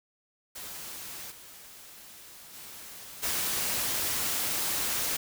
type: noise with level steps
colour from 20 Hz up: white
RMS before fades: -41 / -49 / -45 / -30 dBFS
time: 0.55-5.17 s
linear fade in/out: 10 ms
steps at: 1.3 / 2.53 / 3.22 s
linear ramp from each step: 20 ms
effects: none